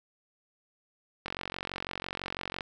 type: click train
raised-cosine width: 0.3 ms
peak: -18 dBFS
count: 63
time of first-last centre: 1.26-2.608 s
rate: 46 Hz
effects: none